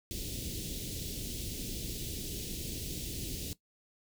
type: band-stop noise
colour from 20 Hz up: pink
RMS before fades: -39 dBFS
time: 0.11-3.53 s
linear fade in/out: 0 ms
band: 410 to 3100 Hz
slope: 24 dB/octave
effects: noise-tail reverb RT60 0.1 s tail -17 dB re dry